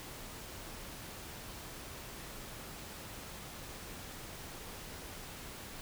silence, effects pink hiss -47 dBFS RMS until 5.81 s

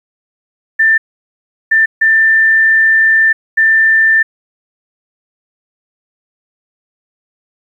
sine tone bursts at uneven times, 1783 Hz, A6, 22 cents sharp, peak -6 dBFS, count 4, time 0.79-0.98 / 1.71-1.86 / 2.01-3.33 / 3.57-4.23 s, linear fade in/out 10 ms, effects 8-bit

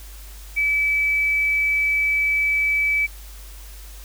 sine tone, 2300 Hz, D7, 37 cents flat, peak -17 dBFS, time 0.56-3.07 s, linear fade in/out 20 ms, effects added 50 Hz sine -37 dBFS peak until 4.04 s + white hiss -45 dBFS RMS until 4.04 s

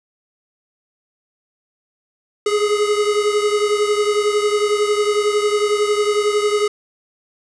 square beating tone pair, 414.5 / 425.5 Hz, G#4 / G#4, -3 / +42 cents, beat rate 11 Hz, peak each -17 / -22 dBFS, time 2.46-6.68 s, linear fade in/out 5 ms, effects resampled to 22050 Hz + 7-bit

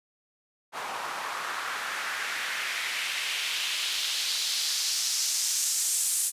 white noise with band-pass filter sweep, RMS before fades -30 dBFS, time 0.72-6.32 s, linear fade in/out 50 ms, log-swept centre 900 to 8800 Hz, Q 1.8, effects resampled to 32000 Hz

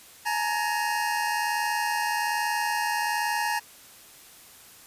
25% pulse tone pair together, 846.8 / 928 Hz, G#5 / A#5, +33 / -8 cents, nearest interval major second, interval 159 cents, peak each -24 dBFS, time 0.25-3.6 s, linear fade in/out 20 ms, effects white hiss -50 dBFS RMS until 4.86 s + resampled to 32000 Hz

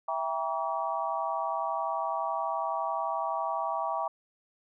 sine chord, E diminished seventh, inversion none, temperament just, 659.3 / 791.1 / 949.3 / 1139.2 Hz, E5 / G5 / Bb5 / Db6, 0 / +16 / +31 / +47 cents, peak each -34 dBFS, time 0.08-4.08 s, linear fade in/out 5 ms, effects none

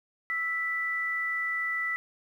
sine tone pair together, 1320.1 / 1975.5 Hz, E6 / B6, +2 / 0 cents, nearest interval perfect fifth, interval 698 cents, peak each -36 / -28 dBFS, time 0.3-1.96 s, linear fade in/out 0 ms, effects 10-bit

